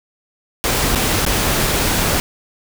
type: noise with dropouts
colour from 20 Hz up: pink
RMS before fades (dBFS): -17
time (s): 0.64-2.2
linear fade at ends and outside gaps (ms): 0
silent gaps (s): 0.95-0.957 / 1.251-1.264
effects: none